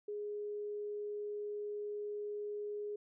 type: tone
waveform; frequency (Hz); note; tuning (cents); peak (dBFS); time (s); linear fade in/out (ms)
sine; 415.3; G#4; 0; -38; 0.08-2.96; 5
effects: none